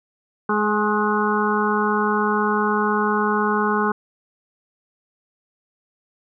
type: harmonic tone with a mistuned harmonic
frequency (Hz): 210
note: G#3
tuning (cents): +19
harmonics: 1 / 2 / 4 / 5 / 6 / 7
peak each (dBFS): -23 / -23 / -26 / -24 / -26 / -26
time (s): 0.49-3.92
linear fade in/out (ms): 5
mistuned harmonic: 5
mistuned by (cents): +23
effects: none